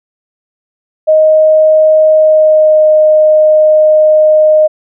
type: tone with pitch glide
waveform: sine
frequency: 624 to 617.5 Hz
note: D#5 to D#5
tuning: +5 to -13 cents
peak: -3 dBFS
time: 1.07-4.68 s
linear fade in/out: 20 ms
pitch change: -18 cents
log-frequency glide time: 2.09-2.89 s
effects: none